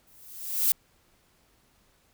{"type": "noise with exponential growth", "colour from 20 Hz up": "violet", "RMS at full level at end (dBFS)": -20, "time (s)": [0.07, 0.72], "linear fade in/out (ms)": 2, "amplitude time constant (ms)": 140, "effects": ["pink hiss -65 dBFS RMS until 2.13 s"]}